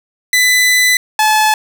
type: tone pair in turn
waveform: sawtooth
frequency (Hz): 1999 / 861.6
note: B6 / A5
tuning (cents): +20 / -37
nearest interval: octave + minor third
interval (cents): 1457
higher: first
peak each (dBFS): -5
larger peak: neither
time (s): 0.33-0.97 / 1.19-1.54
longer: first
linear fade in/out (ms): 2
effects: none